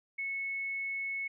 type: tone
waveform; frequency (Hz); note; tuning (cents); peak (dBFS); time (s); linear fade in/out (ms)
sine; 2200; C#7; -14; -33; 0.18-1.28; 10
effects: none